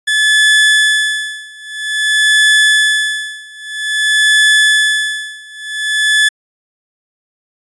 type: tone with tremolo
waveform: 30% pulse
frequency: 1725 Hz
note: A6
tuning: 35 cents flat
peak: -4 dBFS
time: 0.07-6.29 s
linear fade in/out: 10 ms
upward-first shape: sine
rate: 0.51 Hz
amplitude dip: 95%
effects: resampled to 22050 Hz